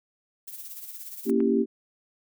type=noise with tremolo; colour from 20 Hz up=violet; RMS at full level=-38 dBFS; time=0.47-1.31 s; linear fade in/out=10 ms; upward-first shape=sine; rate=17 Hz; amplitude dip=55%
type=chord; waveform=sine; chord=A# diminished seventh; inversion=none; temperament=equal; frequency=233.1 / 277.2 / 329.6 / 392 Hz; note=A#3 / C#4 / E4 / G4; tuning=0 / 0 / 0 / 0 cents; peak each=-24 / -26 / -29 / -24 dBFS; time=1.25-1.66 s; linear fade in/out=50 ms
type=clicks; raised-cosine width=0.5 ms; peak=-27 dBFS; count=2; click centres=1.296 / 1.404 s
effects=none